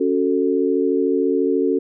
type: chord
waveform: sine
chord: F# minor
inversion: second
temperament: just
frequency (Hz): 277.5 / 370 / 444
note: C#4 / F#4 / A4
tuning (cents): +2 / 0 / +16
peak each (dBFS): -20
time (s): 0-1.79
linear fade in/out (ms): 10
effects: none